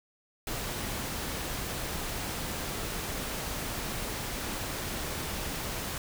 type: noise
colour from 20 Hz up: pink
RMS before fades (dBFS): -35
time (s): 0.47-5.98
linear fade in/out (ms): 2
effects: none